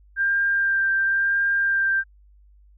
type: tone with vibrato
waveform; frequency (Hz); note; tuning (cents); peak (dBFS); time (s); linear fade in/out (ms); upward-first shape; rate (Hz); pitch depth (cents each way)
sine; 1588; G6; +22; -18; 0.16-2.04; 50; sine; 0.96; 13
effects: added 50 Hz sine -50 dBFS peak until 2.77 s